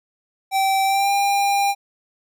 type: tone with pitch glide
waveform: square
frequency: 775 to 800.5 Hz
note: G5 to G5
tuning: -20 to +36 cents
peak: -17 dBFS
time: 0.51-1.75 s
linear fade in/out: 50 ms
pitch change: +56 cents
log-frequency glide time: 0.84-1.12 s
effects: none